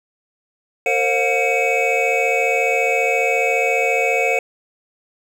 triangle tone cluster, 459.4 / 534 / 715 / 2247 / 2564 Hz, A#4 / C5 / F5 / C#7 / E7, -25 / +35 / +41 / +23 / -49 cents, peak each -20 dBFS, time 0.86-4.39 s, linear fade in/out 2 ms, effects none

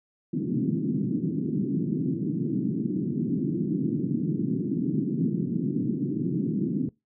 pink band-pass noise, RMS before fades -27 dBFS, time 0.33-6.89 s, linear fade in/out 5 ms, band 140 to 340 Hz, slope 48 dB/octave, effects noise-tail reverb RT60 0.2 s tail -22 dB re dry

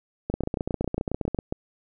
two click trains, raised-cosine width 2 ms, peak -13 / -13 dBFS, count 16 / 10, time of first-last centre 0.34-1.347 / 0.3-1.524 s, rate 14.9 / 7.35 Hz, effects none

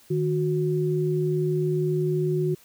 sine tone pair together, 153.9 / 366 Hz, D#3 / F#4, -19 / -19 cents, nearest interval octave + minor third, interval 1500 cents, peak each -24 dBFS, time 0.1-2.55 s, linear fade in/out 10 ms, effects white hiss -55 dBFS RMS until 2.64 s

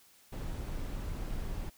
brown noise, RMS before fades -37 dBFS, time 0.32-1.7 s, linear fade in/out 10 ms, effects white hiss -62 dBFS RMS until 1.77 s

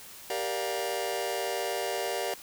sawtooth chord, G minor seventh, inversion none, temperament just, 392 / 470.4 / 588 / 705.6 Hz, G4 / Bb4 / D5 / F5, 0 / +16 / +2 / +18 cents, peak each -31 dBFS, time 0.3-2.34 s, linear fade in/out 2 ms, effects white hiss -47 dBFS RMS until 2.42 s

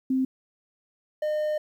sine / triangle tone pair in turn, 261.6 / 608.3 Hz, C4 / D#5, 0 / -39 cents, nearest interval octave + minor third, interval 1461 cents, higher second, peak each -21 / -22 dBFS, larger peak first, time 0.1-0.25 / 1.22-1.58 s, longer second, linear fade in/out 5 ms, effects 10-bit

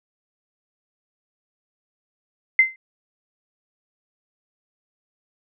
sine tone with exponential decay, 2073 Hz, C7, 17 cents flat, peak -7 dBFS, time 2.59-2.76 s, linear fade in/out 2 ms, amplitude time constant 35 ms, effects none

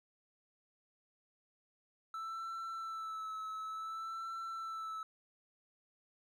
triangle tone with vibrato, 1318.5 Hz, E6, in tune, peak -38 dBFS, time 2.14-5.03 s, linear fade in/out 2 ms, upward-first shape sine, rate 0.56 Hz, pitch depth 30 cents each way, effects none

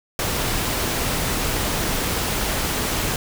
pink noise, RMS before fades -23 dBFS, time 0.19-3.16 s, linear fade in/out 2 ms, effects none

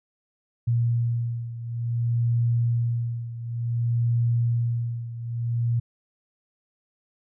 sine beating tone pair, 117.8 / 118.36 Hz, A#2 / A#2, +19 / +27 cents, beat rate 0.56 Hz, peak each -23 / -27 dBFS, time 0.67-5.8 s, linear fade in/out 10 ms, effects none

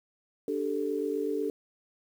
sine chord, D suspended fourth, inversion none, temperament equal, 293.7 / 392 / 440 Hz, D4 / G4 / A4, 0 / 0 / 0 cents, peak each -33 / -33 / -31 dBFS, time 0.48-1.5 s, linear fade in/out 2 ms, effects 9-bit

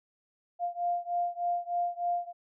sine beating tone pair, 698.5 / 701.8 Hz, F5 / F5, 0 / +8 cents, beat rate 3.3 Hz, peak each -31 / -32 dBFS, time 0.59-2.33 s, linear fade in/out 50 ms, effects none

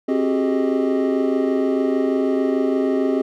triangle tone cluster, 266.7 / 369.6 / 394.5 / 421 / 623 Hz, C4 / F#4 / G4 / G#4 / D#5, +33 / -2 / +11 / +24 / +2 cents, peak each -18 / -24 / -21 / -23 / -25 dBFS, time 0.08-3.22 s, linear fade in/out 10 ms, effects none

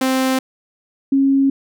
sawtooth / sine tone pair in turn, 261.6 / 272.9 Hz, C4 / C#4, 0 / -27 cents, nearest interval minor second, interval 73 cents, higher second, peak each -11 dBFS, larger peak neither, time 0.01-0.39 / 1.12-1.5 s, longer neither, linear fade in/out 5 ms, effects none

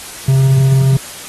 triangle tone, 133.7 Hz, C3, 38 cents sharp, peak -5 dBFS, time 0.28-0.97 s, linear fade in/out 5 ms, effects white hiss -30 dBFS RMS until 1.28 s + AAC 32 kbps

